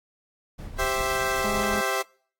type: noise with tremolo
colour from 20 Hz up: brown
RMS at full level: -35 dBFS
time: 0.58-1.8 s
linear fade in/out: 10 ms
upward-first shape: sine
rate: 5.3 Hz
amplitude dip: 45%
type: chord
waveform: 15% pulse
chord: C major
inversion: second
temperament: equal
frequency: 392 / 523.3 / 659.3 Hz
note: G4 / C5 / E5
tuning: 0 / 0 / 0 cents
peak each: -22 dBFS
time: 0.78-2.03 s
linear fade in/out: 20 ms
type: harmonic tone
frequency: 207.7 Hz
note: G#3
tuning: in tune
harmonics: 1 / 2 / 3 / 4 / 5 / 6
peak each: -30 / -36 / -38 / -39 / -43 / -44 dBFS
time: 1.44-1.81 s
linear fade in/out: 2 ms
effects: noise-tail reverb RT60 0.5 s tail -25 dB re dry + AAC 64 kbps